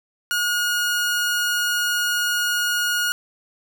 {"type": "tone", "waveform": "sawtooth", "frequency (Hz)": 1439, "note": "F#6", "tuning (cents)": -49, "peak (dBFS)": -16, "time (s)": [0.31, 3.12], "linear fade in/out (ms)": 0, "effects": []}